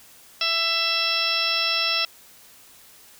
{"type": "harmonic tone", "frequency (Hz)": 665, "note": "E5", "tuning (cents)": 15, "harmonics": [1, 2, 3, 4, 5, 6, 7, 8], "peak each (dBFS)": [-35, -30, -34, -26, -28, -29, -35, -25], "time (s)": [0.41, 2.05], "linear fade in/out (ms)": 2, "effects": ["white hiss -50 dBFS RMS until 3.19 s"]}